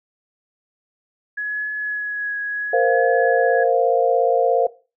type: tone with vibrato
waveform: sine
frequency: 1682 Hz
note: G#6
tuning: 22 cents sharp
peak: -22 dBFS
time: 1.37-3.64 s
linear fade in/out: 10 ms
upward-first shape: triangle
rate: 0.73 Hz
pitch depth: 21 cents each way
type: chord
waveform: sine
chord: Bb suspended second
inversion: none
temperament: equal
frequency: 466.2 / 523.3 / 698.5 Hz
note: Bb4 / C5 / F5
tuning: 0 / 0 / 0 cents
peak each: -18 / -19 / -19 dBFS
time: 2.73-4.67 s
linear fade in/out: 5 ms
effects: noise-tail reverb RT60 0.3 s tail -17 dB re dry